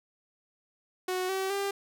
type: tone with pitch steps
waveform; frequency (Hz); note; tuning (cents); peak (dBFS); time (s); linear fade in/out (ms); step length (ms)
sawtooth; 368.4 / 382.7 / 397.6; F#4 / G4 / G4; -7 / -42 / +25; -25; 1.08-1.71; 5; 210
effects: none